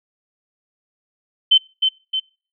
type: tone with echo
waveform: sine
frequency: 3075 Hz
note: G7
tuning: 34 cents flat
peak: -8 dBFS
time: 1.51-1.58 s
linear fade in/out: 10 ms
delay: 310 ms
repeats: 2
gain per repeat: -5 dB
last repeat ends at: 2.2 s
effects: noise-tail reverb RT60 0.4 s tail -26 dB re dry